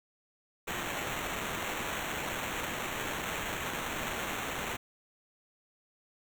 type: noise with sample-and-hold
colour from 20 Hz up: violet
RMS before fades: -36 dBFS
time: 0.67-4.77 s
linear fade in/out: 10 ms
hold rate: 4900 Hz
effects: none